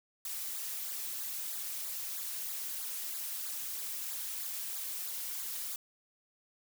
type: noise with flanger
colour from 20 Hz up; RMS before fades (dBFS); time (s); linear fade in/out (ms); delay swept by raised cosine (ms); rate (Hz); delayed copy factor
blue; -39; 0.25-5.76; 2; 0.34 to 4.64; 3.1; -0.85
effects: none